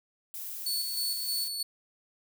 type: noise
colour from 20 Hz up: violet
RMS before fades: -39 dBFS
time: 0.34-1.48 s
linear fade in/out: 0 ms
type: tone with tremolo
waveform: sawtooth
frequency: 4435 Hz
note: C#8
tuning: in tune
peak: -26 dBFS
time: 0.66-1.63 s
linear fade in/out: 5 ms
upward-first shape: square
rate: 3.2 Hz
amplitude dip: 40%
effects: none